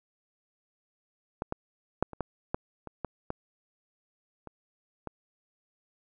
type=clicks; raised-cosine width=1 ms; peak=-17 / -17 / -10 / -27 / -16 / -14 / -26 / -18 / -18 / -28 / -22 dBFS; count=11; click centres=1.421 / 1.524 / 2.026 / 2.133 / 2.207 / 2.545 / 2.873 / 3.047 / 3.304 / 4.473 / 5.073 s; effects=none